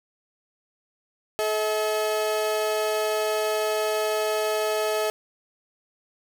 35% pulse tone pair together, 430 / 642 Hz, A4 / E5, -40 / -46 cents, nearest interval perfect fifth, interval 694 cents, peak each -24 dBFS, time 1.39-5.1 s, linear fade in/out 0 ms, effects none

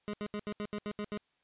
25% pulse tone bursts, 208.1 Hz, G#3, 4 cents sharp, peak -31 dBFS, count 9, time 0.08-1.174 s, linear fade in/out 0 ms, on 54 ms, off 76 ms, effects white hiss -75 dBFS RMS until 1.43 s + resampled to 8000 Hz

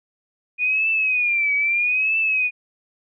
sine tone with vibrato, 2452 Hz, D#7, 26 cents flat, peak -17 dBFS, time 0.58-2.51 s, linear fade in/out 50 ms, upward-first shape triangle, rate 0.78 Hz, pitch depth 140 cents each way, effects none

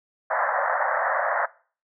pink band-pass noise, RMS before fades -24 dBFS, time 0.3-1.46 s, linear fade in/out 10 ms, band 540 to 1900 Hz, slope 96 dB/octave, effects noise-tail reverb RT60 0.4 s tail -20 dB re dry

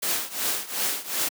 white noise with tremolo, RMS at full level -24 dBFS, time 0.02-1.29 s, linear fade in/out 10 ms, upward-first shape triangle, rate 2.7 Hz, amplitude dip 90%, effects high-pass 200 Hz 12 dB/octave

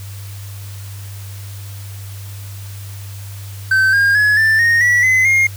triangle tone with pitch steps, 1543 / 1616 / 1692.4 / 1772.4 / 1856.3 / 1944.1 / 2036 / 2132 Hz, G6 / G#6 / G#6 / A6 / A#6 / B6 / C7 / C7, -28 / -48 / +32 / +12 / -8 / -28 / -48 / +32 cents, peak -8 dBFS, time 3.71-5.47 s, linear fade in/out 5 ms, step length 220 ms, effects added 99 Hz sine -28 dBFS peak until 5.56 s + white hiss -39 dBFS RMS until 5.56 s

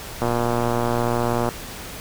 click train, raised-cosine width 1 ms, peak -8 dBFS, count 152, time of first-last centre 0.22-1.489 s, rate 119 Hz, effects pink hiss -35 dBFS RMS until 2 s

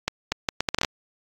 accelerating click train, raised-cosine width 0.2 ms, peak -5 dBFS, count 10, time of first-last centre 0.08-0.848 s, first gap 240 ms, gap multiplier 0.7, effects AAC 48 kbps

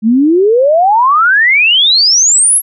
sine exponential sweep, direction up, 209.1 to 11610 Hz, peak -5 dBFS, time 0.02-2.62 s, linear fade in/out 50 ms, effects none

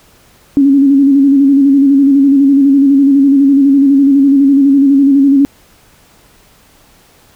sine tone with vibrato, 276.8 Hz, C#4, 2 cents flat, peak -4 dBFS, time 0.57-5.45 s, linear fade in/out 0 ms, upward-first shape square, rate 12 Hz, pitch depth 40 cents each way, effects pink hiss -46 dBFS RMS until 7.35 s

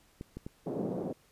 clicks, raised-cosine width 3 ms, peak -27 dBFS, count 3, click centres 0.211 / 0.37 / 0.465 s
white band-pass noise, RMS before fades -35 dBFS, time 0.66-1.13 s, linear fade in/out 10 ms, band 140 to 520 Hz, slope 24 dB/octave
effects pink hiss -65 dBFS RMS until 1.31 s + resampled to 32000 Hz

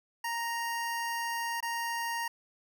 25% pulse tone with dropouts, 932.3 Hz, A#5, in tune, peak -28 dBFS, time 0.24-2.28 s, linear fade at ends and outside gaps 5 ms, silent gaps 1.605-1.626 s, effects none

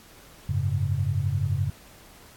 sine chord, F# suspended second, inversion none, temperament just, 92.5 / 104.06 / 138.75 Hz, F#2 / G#2 / C#3, 0 / +4 / +2 cents, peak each -27 dBFS, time 0.49-1.7 s, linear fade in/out 5 ms, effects pink hiss -51 dBFS RMS until 2.36 s + AAC 64 kbps

